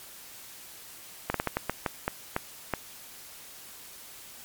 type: slowing click train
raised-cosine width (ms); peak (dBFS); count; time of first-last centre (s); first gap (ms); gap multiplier
0.5; -11; 10; 1.3-2.737; 43; 1.31
effects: white hiss -47 dBFS RMS until 4.44 s + MP3 96 kbps